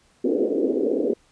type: band-pass noise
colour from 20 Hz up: white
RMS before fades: -22 dBFS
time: 0.24-1.14 s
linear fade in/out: 10 ms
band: 250 to 490 Hz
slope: 48 dB/octave
effects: pink hiss -60 dBFS RMS until 1.31 s + resampled to 22050 Hz